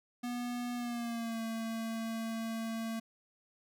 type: tone with pitch glide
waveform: square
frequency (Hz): 243.3 to 225.7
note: B3 to A3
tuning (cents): -26 to +44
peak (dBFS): -36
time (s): 0.23-3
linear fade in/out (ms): 10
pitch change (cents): -130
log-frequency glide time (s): 0.75-1.4
effects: none